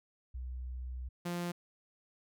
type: tone pair in turn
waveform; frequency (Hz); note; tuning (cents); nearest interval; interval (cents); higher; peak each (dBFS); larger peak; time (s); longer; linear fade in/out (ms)
sine / sawtooth; 62.7 / 174.35; B1 / F3; +27 / -3; octave + tritone; 1770; second; -38 / -31; second; 0.34-1.09 / 1.25-1.52; first; 10
effects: none